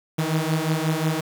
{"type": "beating tone pair", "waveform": "sawtooth", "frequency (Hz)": [155.56, 161.16], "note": ["D#3", "E3"], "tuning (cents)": [0, -39], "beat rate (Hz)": 5.6, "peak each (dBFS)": -20, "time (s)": [0.18, 1.21], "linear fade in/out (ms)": 10, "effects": ["7-bit"]}